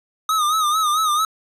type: tone with vibrato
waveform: square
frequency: 1244.5 Hz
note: D#6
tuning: in tune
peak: -17 dBFS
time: 0.29-1.25 s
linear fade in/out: 2 ms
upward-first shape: sine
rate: 4.5 Hz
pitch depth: 80 cents each way
effects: resampled to 32000 Hz